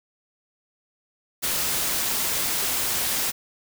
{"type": "noise", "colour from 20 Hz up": "white", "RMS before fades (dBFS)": -25, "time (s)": [1.42, 3.32], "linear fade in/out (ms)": 20, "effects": []}